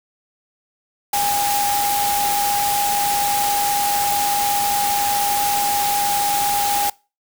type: tone in noise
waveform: sine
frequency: 815 Hz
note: G#5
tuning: 33 cents flat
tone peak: -18 dBFS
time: 1.13-6.9 s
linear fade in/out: 5 ms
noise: white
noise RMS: -23 dBFS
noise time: 1.13-6.9 s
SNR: +2 dB
effects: noise-tail reverb RT60 0.3 s tail -23 dB re dry